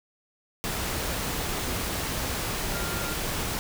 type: tone in noise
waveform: sine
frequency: 1396.9 Hz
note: F6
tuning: in tune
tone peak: -37 dBFS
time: 2.74-3.14 s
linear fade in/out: 0 ms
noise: pink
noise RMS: -30 dBFS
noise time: 0.64-3.59 s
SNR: -10 dB
effects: none